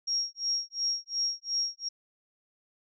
sine tone with tremolo, 5588 Hz, F8, in tune, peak -25 dBFS, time 0.07-1.89 s, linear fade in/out 10 ms, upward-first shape sine, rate 2.8 Hz, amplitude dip 100%, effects none

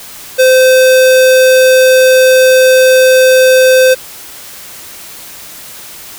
square tone, 516 Hz, C5, 24 cents flat, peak -4 dBFS, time 0.38-3.95 s, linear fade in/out 20 ms, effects white hiss -30 dBFS RMS until 6.18 s

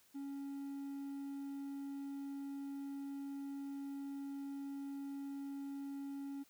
triangle tone, 278.1 Hz, C#4, 6 cents sharp, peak -40 dBFS, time 0.14-6.44 s, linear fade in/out 20 ms, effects white hiss -69 dBFS RMS until 6.49 s + high-pass 60 Hz 12 dB/octave

